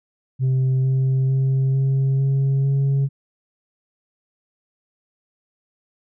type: tone with pitch steps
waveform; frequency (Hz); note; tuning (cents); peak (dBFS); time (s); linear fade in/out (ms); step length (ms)
sine; 130.7 / 132.07 / 133.45 / 134.84 / 136.25 / 137.67; C3 / C3 / C3 / C#3 / C#3 / C#3; -1 / +17 / +35 / -48 / -29 / -12; -13; 0.39-3.09; 50; 450
effects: tanh soft clip ceiling -15 dBFS